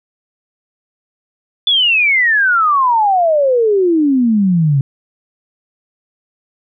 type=exponential sweep; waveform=sine; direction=down; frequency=3500 to 133 Hz; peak=-9 dBFS; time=1.67-4.81 s; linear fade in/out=2 ms; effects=none